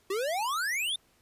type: exponential sweep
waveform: square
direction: up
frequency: 370.2 to 3678 Hz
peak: -29 dBFS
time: 0.1-0.96 s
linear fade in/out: 5 ms
effects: pink hiss -66 dBFS RMS until 1.21 s + resampled to 32000 Hz